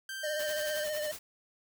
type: tone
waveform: sawtooth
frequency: 1568 Hz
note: G6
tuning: in tune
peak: -34 dBFS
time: 0.09-0.84 s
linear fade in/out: 2 ms
type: tone with vibrato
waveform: square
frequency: 606 Hz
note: D#5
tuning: 46 cents flat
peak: -33 dBFS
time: 0.23-1.12 s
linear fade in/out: 10 ms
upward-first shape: sine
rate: 15 Hz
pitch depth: 35 cents each way
type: noise with tremolo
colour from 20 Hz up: white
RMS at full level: -41 dBFS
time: 0.39-1.19 s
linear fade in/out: 5 ms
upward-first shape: sine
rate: 11 Hz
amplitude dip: 65%
effects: none